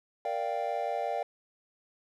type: chord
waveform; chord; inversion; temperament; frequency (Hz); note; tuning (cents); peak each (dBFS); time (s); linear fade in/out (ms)
triangle; G minor seventh; first; equal; 466.2 / 587.3 / 698.5 / 784; Bb4 / D5 / F5 / G5; 0 / 0 / 0 / 0; -36 / -33 / -32 / -33; 0.25-1.23; 2
effects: none